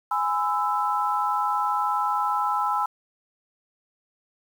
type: chord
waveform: sine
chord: E major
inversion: first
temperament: equal with one note detuned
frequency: 830.6 / 1010.9 / 1318.5 Hz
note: G#5 / B5 / E6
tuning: 0 / +40 / 0 cents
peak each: -26 dBFS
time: 0.11-2.86 s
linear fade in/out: 5 ms
effects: 8-bit